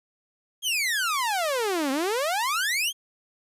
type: exponential two-way sweep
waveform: sawtooth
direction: down then up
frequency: 3313 to 258.6 to 3313 Hz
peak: -20 dBFS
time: 0.62-2.93 s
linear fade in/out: 50 ms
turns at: 1.91 s
effects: resampled to 32000 Hz + 10-bit